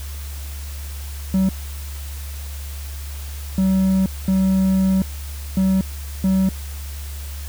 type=tone bursts at uneven times; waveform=triangle; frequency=190 Hz; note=F#3; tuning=46 cents sharp; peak=-12 dBFS; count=5; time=1.34-1.49 / 3.58-4.06 / 4.28-5.02 / 5.57-5.81 / 6.24-6.49 s; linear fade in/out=2 ms; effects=added 71 Hz sine -28 dBFS peak until 7.48 s + white hiss -39 dBFS RMS until 7.48 s